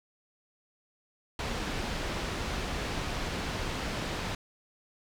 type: low-pass noise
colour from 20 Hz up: pink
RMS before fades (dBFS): -34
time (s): 1.39-4.35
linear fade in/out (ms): 2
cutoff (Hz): 4800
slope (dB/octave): 12
effects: none